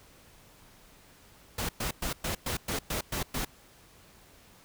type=noise bursts; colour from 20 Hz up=pink; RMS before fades=-32 dBFS; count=9; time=1.58-3.45 s; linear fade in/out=5 ms; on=110 ms; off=110 ms; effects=pink hiss -57 dBFS RMS until 4.64 s